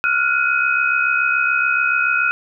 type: tone cluster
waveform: sine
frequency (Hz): 1391 / 1458 / 2524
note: F6 / F#6 / D#7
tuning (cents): -7 / -26 / +24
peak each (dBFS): -19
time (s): 0.04-2.31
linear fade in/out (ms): 0
effects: none